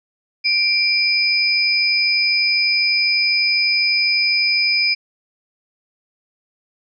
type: tone pair together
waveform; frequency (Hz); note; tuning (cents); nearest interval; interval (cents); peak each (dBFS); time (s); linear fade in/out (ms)
sine; 2356 / 4996; D7 / D#8; +5 / +6; octave + minor second; 1301; -17; 0.44-4.95; 20
effects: none